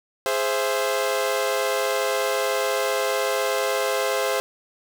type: chord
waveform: sawtooth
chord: Ab augmented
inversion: none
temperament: equal with one note detuned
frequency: 415.3 / 523.3 / 667.7 Hz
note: Ab4 / C5 / E5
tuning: 0 / 0 / +22 cents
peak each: -23 / -20 / -24 dBFS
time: 0.26-4.4 s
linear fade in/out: 0 ms
effects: none